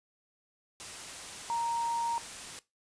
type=tone in noise; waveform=sine; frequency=932.3 Hz; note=A#5; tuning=in tune; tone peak=-29 dBFS; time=1.5-2.18 s; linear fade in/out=0 ms; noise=white; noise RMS=-43 dBFS; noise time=0.8-2.59 s; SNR=+11 dB; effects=noise-tail reverb RT60 0.2 s tail -18 dB re dry + resampled to 22050 Hz